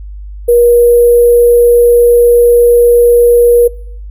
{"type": "tone with sample-and-hold", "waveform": "sine", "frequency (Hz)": 478.3, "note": "A#4", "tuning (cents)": 44, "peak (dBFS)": -3, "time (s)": [0.48, 3.68], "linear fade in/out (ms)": 10, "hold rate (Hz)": 11025, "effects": ["noise-tail reverb RT60 0.7 s tail -24 dB re dry", "added 50 Hz sine -23 dBFS peak until 4.1 s"]}